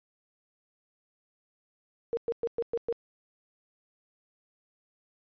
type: tone bursts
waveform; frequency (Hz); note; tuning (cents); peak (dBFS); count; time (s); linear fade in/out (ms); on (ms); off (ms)
sine; 466.2; A#4; 0; -26; 6; 2.13-2.926; 0; 41; 110
effects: resampled to 11025 Hz